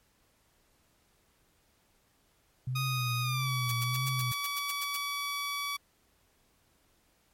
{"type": "tone with vibrato", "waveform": "sine", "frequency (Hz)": 125.8, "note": "B2", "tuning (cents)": 32, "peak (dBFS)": -30, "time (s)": [2.67, 4.32], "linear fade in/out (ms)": 5, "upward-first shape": "triangle", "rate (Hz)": 1.6, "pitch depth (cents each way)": 93}
{"type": "tone with pitch glide", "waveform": "15% pulse", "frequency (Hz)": [1244.5, 1141.2], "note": ["D#6", "C#6"], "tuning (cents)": [0, 50], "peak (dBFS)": -26, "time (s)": [2.75, 5.77], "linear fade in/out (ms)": 10, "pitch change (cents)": -150, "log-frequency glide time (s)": [3.21, 3.5]}
{"type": "noise bursts", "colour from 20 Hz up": "blue", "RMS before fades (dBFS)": -35, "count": 11, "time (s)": [3.69, 4.965], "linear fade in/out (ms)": 2, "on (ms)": 25, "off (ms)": 100}
{"effects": ["pink hiss -69 dBFS RMS until 7.33 s", "MP3 64 kbps"]}